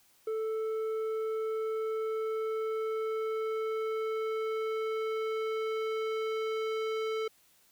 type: tone with low-pass filter sweep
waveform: square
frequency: 440 Hz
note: A4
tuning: in tune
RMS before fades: -33 dBFS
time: 0.27-7.28 s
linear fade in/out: 5 ms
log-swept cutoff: 930 to 3500 Hz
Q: 0.85
effects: white hiss -65 dBFS RMS until 7.71 s